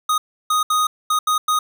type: tone bursts at uneven times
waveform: square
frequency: 1244.5 Hz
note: D#6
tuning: in tune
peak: -16 dBFS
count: 6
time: 0.09-0.18 / 0.5-0.63 / 0.7-0.87 / 1.1-1.19 / 1.27-1.38 / 1.48-1.59 s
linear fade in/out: 5 ms
effects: none